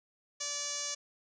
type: tone with low-pass filter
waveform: 5% pulse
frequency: 579 Hz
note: D5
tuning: 25 cents flat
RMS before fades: -37 dBFS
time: 0.4-0.95 s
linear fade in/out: 10 ms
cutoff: 6300 Hz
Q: 5.1
effects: none